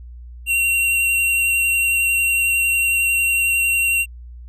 square tone with vibrato, 2745 Hz, F7, 31 cents flat, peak -16 dBFS, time 0.46-4.06 s, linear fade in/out 50 ms, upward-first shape sine, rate 11 Hz, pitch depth 12 cents each way, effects added 60 Hz sine -34 dBFS peak until 4.48 s

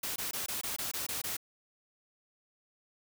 white noise bursts, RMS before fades -36 dBFS, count 9, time 0.03-1.368 s, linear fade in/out 5 ms, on 130 ms, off 21 ms, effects none

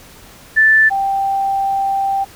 sine tone pair in turn, 1760 / 784.4 Hz, A6 / G5, 0 / +1 cents, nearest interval octave + major second, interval 1399 cents, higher first, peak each -7 / -14 dBFS, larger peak first, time 0.56-0.9 / 0.9-2.25 s, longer second, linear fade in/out 20 ms, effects pink hiss -41 dBFS RMS until 2.35 s

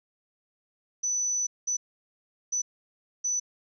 sine tone bursts at uneven times, 5980 Hz, F#8, 17 cents sharp, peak -25 dBFS, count 4, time 1.03-1.47 / 1.67-1.77 / 2.52-2.62 / 3.24-3.4 s, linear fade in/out 10 ms, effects none

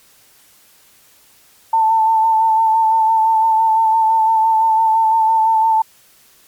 sine tone with vibrato, 889 Hz, A5, 18 cents sharp, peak -10 dBFS, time 1.73-5.82 s, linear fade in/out 5 ms, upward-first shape sine, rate 5.9 Hz, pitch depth 26 cents each way, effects white hiss -50 dBFS RMS until 6.47 s + MP3 96 kbps

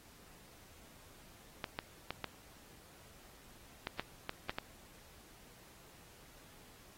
clicks, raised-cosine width 0.3 ms, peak -20 dBFS, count 9, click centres 1.642 / 1.789 / 2.106 / 2.243 / 3.871 / 3.996 / 4.294 / 4.495 / 4.585 s, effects pink hiss -60 dBFS RMS until 6.97 s + AAC 48 kbps

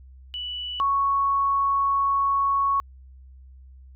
sine tone pair in turn, 2960 / 1108.7 Hz, F#7 / C#6, 0 / 0 cents, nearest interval octave + perfect fourth, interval 1700 cents, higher first, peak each -29 / -19 dBFS, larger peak second, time 0.34-0.8 / 0.8-2.8 s, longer second, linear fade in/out 0 ms, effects added 65 Hz sine -44 dBFS peak until 3.95 s

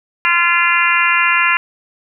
harmonic tone, 344.5 Hz, F4, 24 cents flat, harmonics 3 / 4 / 5 / 6 / 7 / 8, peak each -18 / -18 / -18 / -18 / -18 / -18 dBFS, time 0.25-1.57 s, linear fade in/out 0 ms, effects none

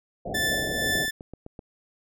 white low-pass noise, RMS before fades -32 dBFS, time 0.25-1.06 s, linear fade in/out 10 ms, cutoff 750 Hz, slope 96 dB/octave
sawtooth tone with tremolo, 1759 Hz, A6, 1 cent flat, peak -19 dBFS, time 0.34-1.11 s, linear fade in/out 10 ms, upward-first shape triangle, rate 2.1 Hz, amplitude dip 60%
click train, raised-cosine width 2 ms, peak -26 dBFS, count 9, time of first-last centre 0.57-1.592 s, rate 7.83 Hz
effects none

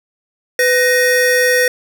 square tone pair together, 500 / 1869.3 Hz, B4 / A#6, +21 / +4 cents, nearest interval octave + major seventh, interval 2283 cents, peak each -14 dBFS, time 0.59-1.68 s, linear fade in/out 2 ms, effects none

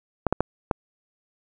clicks, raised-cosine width 1 ms, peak -6 dBFS, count 4, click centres 0.267 / 0.326 / 0.406 / 0.712 s, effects none

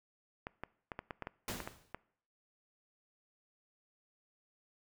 clicks, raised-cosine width 0.5 ms, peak -25 dBFS, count 10, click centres 0.469 / 0.636 / 0.918 / 0.991 / 1.108 / 1.223 / 1.271 / 1.603 / 1.675 / 1.946 s
pink noise with exponential decay, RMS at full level -37 dBFS, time 1.48-1.93 s, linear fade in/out 2 ms, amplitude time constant 97 ms
effects noise-tail reverb RT60 0.6 s tail -22 dB re dry

